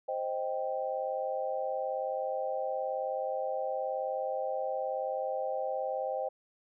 sine chord, C minor, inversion none, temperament equal, 523.3 / 622.3 / 784 Hz, C5 / Eb5 / G5, 0 / 0 / 0 cents, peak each -34 / -36 / -36 dBFS, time 0.08-6.29 s, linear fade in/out 10 ms, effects none

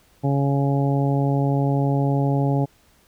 harmonic tone, 139.4 Hz, C#3, 10 cents sharp, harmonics 1 / 2 / 3 / 4 / 5 / 6, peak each -19 / -24 / -29 / -30 / -31 / -31 dBFS, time 0.23-2.66 s, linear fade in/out 20 ms, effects pink hiss -58 dBFS RMS until 3.07 s

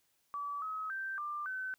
sine tone with pitch steps, 1150 / 1277 / 1563 / 1189 / 1523 Hz, D6 / D#6 / G6 / D6 / F#6, -37 / +45 / -6 / +21 / +50 cents, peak -36 dBFS, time 0.34-1.74 s, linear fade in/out 0 ms, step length 280 ms, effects white hiss -75 dBFS RMS until 1.78 s

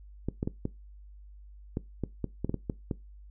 clicks, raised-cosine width 3 ms, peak -17 dBFS, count 12, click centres 0.286 / 0.429 / 0.475 / 0.654 / 1.771 / 2.037 / 2.243 / 2.446 / 2.495 / 2.543 / 2.698 / 2.912 s, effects noise-tail reverb RT60 0.2 s tail -20 dB re dry + added 50 Hz sine -47 dBFS peak until 3.3 s

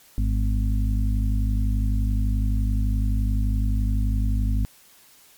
harmonic tone with a mistuned harmonic, 51.7 Hz, G#1, 7 cents flat, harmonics 1 / 2 / 4 / 5, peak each -20 / -26 / -32 / -34 dBFS, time 0.18-4.65 s, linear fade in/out 0 ms, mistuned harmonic 4, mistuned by +43 cents, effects white hiss -53 dBFS RMS until 5.37 s + MP3 96 kbps

